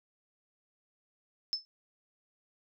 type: tone with exponential decay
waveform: sine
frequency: 5260 Hz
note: E8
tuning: 5 cents flat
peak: -25 dBFS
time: 1.53-1.65 s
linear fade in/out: 0 ms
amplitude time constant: 26 ms
effects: none